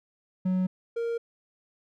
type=tone pair in turn; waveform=triangle; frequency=185 / 465.3 Hz; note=F#3 / A#4; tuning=0 / -3 cents; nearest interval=octave + major third; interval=1597 cents; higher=second; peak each=-21 / -25 dBFS; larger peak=first; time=0.45-0.67 / 0.96-1.18 s; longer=neither; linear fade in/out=10 ms; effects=none